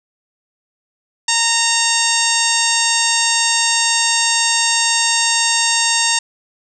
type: harmonic tone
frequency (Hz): 922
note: A#5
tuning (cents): -19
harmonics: 1 / 2 / 3 / 4 / 5 / 6 / 7 / 8 / 9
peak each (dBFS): -22 / -22 / -22 / -22 / -22 / -22 / -22 / -22 / -22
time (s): 1.28-6.19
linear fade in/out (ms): 5
effects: none